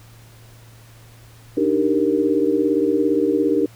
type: chord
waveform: sine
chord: Eb major seventh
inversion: third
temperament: equal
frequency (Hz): 293.7 / 311.1 / 392 / 466.2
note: D4 / Eb4 / G4 / Bb4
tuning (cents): 0 / 0 / 0 / 0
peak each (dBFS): -21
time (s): 1.57-3.66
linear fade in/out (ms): 5
effects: added 114 Hz sine -44 dBFS peak until 3.75 s + pink hiss -50 dBFS RMS until 3.75 s